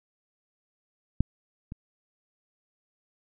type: clicks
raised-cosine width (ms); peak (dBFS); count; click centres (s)
5; -9 / -25; 2; 1.206 / 1.721
effects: none

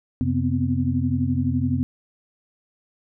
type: tone cluster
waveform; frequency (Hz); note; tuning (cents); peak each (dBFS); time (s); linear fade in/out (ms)
sine; 91.9 / 133.8 / 245.7 / 257.5; F#2 / C3 / B3 / C4; -11 / +39 / -9 / -28; -25; 0.21-1.83; 0
effects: none

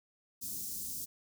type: band-stop noise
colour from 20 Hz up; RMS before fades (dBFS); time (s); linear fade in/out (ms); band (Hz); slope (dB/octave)
white; -40; 0.41-1.06; 20; 310 to 5300; 24
effects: none

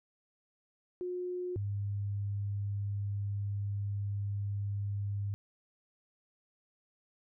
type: tone pair in turn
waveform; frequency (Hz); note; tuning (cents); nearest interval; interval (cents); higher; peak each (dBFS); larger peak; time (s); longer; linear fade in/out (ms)
sine; 360 / 101.02; F#4 / G#2; -47 / -47; octave + minor seventh; 2200; first; -34 / -32; second; 1.01-1.56 / 1.56-5.34; second; 0
effects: none

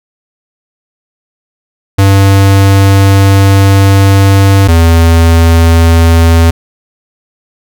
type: tone pair in turn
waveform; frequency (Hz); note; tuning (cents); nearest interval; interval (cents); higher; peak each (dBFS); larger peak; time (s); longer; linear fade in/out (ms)
square; 98 / 82.89; G2 / E2; 0 / +10; minor third; 290; first; -3; neither; 1.98-4.68 / 4.68-6.51; first; 10
effects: none

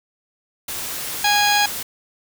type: noise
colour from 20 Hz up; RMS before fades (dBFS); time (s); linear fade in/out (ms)
white; -28; 0.68-1.83; 5
type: harmonic tone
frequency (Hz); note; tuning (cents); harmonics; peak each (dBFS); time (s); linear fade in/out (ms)
825; G#5; -12; 1 / 2 / 3 / 4 / 5 / 6 / 8; -18 / -21 / -23 / -24 / -25 / -26 / -27; 1.24-1.66; 5
effects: none

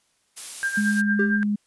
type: noise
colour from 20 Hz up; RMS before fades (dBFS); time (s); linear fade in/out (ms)
blue; -33; 0.36-1.02; 20
type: tone with tremolo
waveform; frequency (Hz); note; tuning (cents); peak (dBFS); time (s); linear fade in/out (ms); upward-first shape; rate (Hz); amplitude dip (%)
sine; 1593; G6; +27; -20; 0.63-1.43; 0; sine; 8.8; 70
type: tone with vibrato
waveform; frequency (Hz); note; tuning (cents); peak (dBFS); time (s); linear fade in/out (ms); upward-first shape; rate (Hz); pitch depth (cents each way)
sine; 207.7; G#3; 0; -20; 0.77-1.56; 10; sine; 2.2; 8
type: tone with exponential decay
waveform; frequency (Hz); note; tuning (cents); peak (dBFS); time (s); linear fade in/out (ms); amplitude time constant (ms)
triangle; 396; G4; +18; -18; 1.19-1.46; 5; 57
effects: white hiss -67 dBFS RMS until 1.66 s + resampled to 24000 Hz

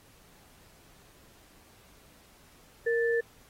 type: tone pair together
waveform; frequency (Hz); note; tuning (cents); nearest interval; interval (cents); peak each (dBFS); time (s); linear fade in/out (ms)
sine; 466.2 / 1760; A#4 / A6; 0 / 0; octave + major seventh; 2300; -25 / -31; 2.86-3.21; 10
effects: pink hiss -59 dBFS RMS until 3.49 s + AAC 48 kbps

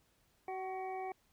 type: harmonic tone with a mistuned harmonic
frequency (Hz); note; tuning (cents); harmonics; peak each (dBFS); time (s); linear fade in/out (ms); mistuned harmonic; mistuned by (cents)
377.2; F#4; +33; 1 / 2 / 3 / 5 / 6; -43 / -40 / -53 / -58 / -52; 0.48-1.12; 2; 3; -32
effects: pink hiss -73 dBFS RMS until 1.32 s

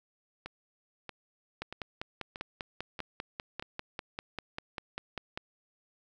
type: two click trains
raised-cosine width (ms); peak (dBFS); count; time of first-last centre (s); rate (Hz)
0.3; -24 / -20; 6 / 20; 0.46-3.625 / 1.62-5.375; 1.58 / 5.06
effects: none

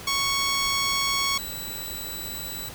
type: tone pair in turn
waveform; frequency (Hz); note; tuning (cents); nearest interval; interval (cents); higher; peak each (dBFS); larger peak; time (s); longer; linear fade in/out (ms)
10% pulse; 1108.7 / 3951; C#6 / B7; 0 / 0; octave + minor seventh; 2200; second; -14 / -25; first; 0.07-1.38 / 1.38-2.69; neither; 5
effects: pink hiss -40 dBFS RMS until 2.74 s

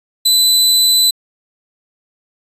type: tone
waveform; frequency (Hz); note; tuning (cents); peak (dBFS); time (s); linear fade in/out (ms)
sawtooth; 4007; B7; +24; -6; 0.25-1.11; 10
effects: resampled to 32000 Hz

